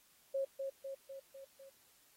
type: tone with echo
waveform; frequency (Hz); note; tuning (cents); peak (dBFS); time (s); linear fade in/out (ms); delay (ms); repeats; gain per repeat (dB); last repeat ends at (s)
sine; 543; C#5; -36; -33; 0.34-0.45; 10; 250; 5; -4; 1.7
effects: white hiss -68 dBFS RMS until 2.16 s + AAC 48 kbps